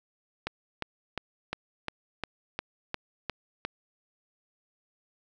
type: click train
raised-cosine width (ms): 0.3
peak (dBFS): -15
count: 10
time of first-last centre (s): 0.47-3.65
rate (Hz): 2.83
effects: none